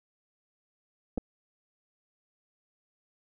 clicks, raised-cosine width 2 ms, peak -19 dBFS, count 2, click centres 1.176 / 1.18 s, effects none

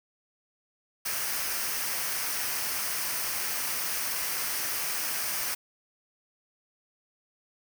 white noise with comb filter, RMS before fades -31 dBFS, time 1.05-5.55 s, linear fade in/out 10 ms, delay 0.27 ms, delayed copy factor -0.5, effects none

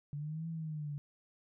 sine exponential two-way sweep, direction up then down, 143.2 to 165.7 to 143.2 Hz, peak -37 dBFS, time 0.13-0.98 s, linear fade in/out 0 ms, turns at 0.48 s, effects none

